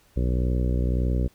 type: harmonic tone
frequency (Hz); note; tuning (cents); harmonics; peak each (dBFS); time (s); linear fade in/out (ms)
61.74; B1; 0; 1 / 2 / 3 / 4 / 5 / 6 / 7 / 8 / 9; -22 / -28 / -32 / -34 / -36 / -38 / -39 / -40 / -41; 0.16-1.28; 10
effects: pink hiss -60 dBFS RMS until 1.34 s